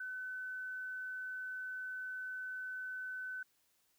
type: tone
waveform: sine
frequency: 1512 Hz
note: F#6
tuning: 37 cents sharp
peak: -40 dBFS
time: 0-3.43 s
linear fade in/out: 5 ms
effects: white hiss -75 dBFS RMS until 3.98 s